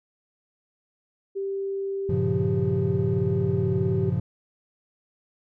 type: tone with pitch glide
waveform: sine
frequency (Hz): 392 to 385.3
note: G4 to G4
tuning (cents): 0 to -30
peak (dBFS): -26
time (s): 1.35-4.11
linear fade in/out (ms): 20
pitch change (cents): -30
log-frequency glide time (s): 3.59-3.64
type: chord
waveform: triangle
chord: G half-diminished seventh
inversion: none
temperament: equal with one note detuned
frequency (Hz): 98 / 116.54 / 138.59 / 174.01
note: G2 / Bb2 / Db3 / F3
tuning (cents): 0 / 0 / 0 / -6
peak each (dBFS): -26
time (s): 2.09-4.2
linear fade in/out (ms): 5
effects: none